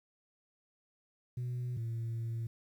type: tone pair in turn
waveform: sine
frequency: 123.47 / 114.78 Hz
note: B2 / A#2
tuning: 0 / -26 cents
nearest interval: minor second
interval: 126 cents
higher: first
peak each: -32 / -32 dBFS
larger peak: neither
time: 1.37-1.77 / 1.77-2.47 s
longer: second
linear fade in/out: 5 ms
effects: tanh soft clip ceiling -33 dBFS + 11-bit